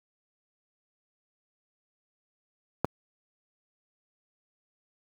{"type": "click", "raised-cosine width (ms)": 1, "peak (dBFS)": -9, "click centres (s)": 2.846, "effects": ["high-pass 80 Hz 12 dB/octave", "7-bit"]}